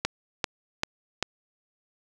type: click train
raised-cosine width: 0.2 ms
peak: -7 dBFS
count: 4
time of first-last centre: 0.05-1.226 s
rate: 2.55 Hz
effects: none